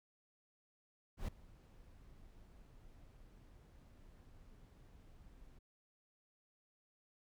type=noise with ADSR envelope; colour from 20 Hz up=brown; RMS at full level=-38 dBFS; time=1.17-5.59 s; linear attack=110 ms; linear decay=7 ms; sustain=-22 dB; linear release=9 ms; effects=none